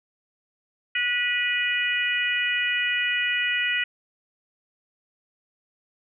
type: harmonic tone with a mistuned harmonic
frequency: 487.1 Hz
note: B4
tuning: 24 cents flat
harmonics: 3 / 4 / 5 / 6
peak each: -30 / -25 / -27 / -29 dBFS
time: 0.95-3.84 s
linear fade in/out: 5 ms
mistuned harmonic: 5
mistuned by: +23 cents
effects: none

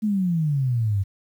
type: exponential sweep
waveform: sine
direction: down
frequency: 220 to 94.6 Hz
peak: -19 dBFS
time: 0.02-1.04 s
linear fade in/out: 20 ms
effects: 9-bit

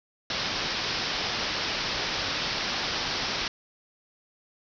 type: low-pass noise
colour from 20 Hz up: white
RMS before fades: -30 dBFS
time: 0.3-3.48 s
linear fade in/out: 2 ms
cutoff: 5600 Hz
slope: 96 dB/octave
effects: none

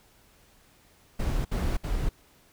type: noise bursts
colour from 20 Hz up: brown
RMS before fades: -27 dBFS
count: 3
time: 1.19-2.094 s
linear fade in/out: 10 ms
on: 260 ms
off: 62 ms
effects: pink hiss -60 dBFS RMS until 2.52 s

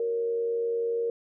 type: tone with frequency modulation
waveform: sine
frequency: 465.6 Hz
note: A#4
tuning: 2 cents flat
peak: -25 dBFS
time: 0-1.1 s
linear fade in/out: 2 ms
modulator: 91.4 Hz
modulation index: 0.31
effects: none

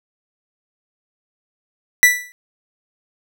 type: tone with exponential decay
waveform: 45% pulse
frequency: 1970 Hz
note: B6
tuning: 5 cents flat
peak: -4 dBFS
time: 2.03-2.32 s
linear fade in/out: 0 ms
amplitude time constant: 61 ms
effects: none

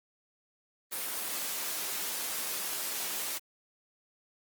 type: high-pass noise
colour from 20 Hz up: white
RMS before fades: -35 dBFS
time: 0.91-3.39 s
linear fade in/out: 20 ms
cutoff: 240 Hz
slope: 12 dB/octave
effects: Opus 24 kbps

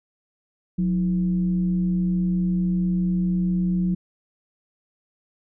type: tone with frequency modulation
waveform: sine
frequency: 180.8 Hz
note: F#3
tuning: 40 cents flat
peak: -19 dBFS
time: 0.78-3.95 s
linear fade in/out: 10 ms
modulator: 143 Hz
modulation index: 0.36
effects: none

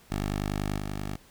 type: tone with level steps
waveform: 10% pulse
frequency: 50.3 Hz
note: G1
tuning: 45 cents sharp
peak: -20 / -24 dBFS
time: 0.1-1.17 s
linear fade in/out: 20 ms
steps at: 0.77 s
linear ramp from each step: 20 ms
effects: pink hiss -57 dBFS RMS until 1.3 s

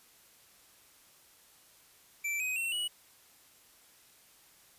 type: tone with pitch steps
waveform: square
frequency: 2335 / 2517 / 2713 / 2925 Hz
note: D7 / D#7 / E7 / F#7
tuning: -11 / +19 / +49 / -21 cents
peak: -32 dBFS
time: 2.24-2.88 s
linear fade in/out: 10 ms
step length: 160 ms
effects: white hiss -61 dBFS RMS until 4.78 s + resampled to 32000 Hz

